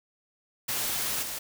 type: noise with level steps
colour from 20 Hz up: white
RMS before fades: -30 / -35 dBFS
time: 0.68-1.39 s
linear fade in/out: 10 ms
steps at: 1.22 s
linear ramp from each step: 10 ms
effects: none